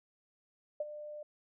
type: tone with ADSR envelope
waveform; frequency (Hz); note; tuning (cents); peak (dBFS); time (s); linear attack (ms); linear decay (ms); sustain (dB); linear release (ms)
sine; 598; D5; +31; -30; 0.8-1.23; 5; 32; -12; 5
effects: none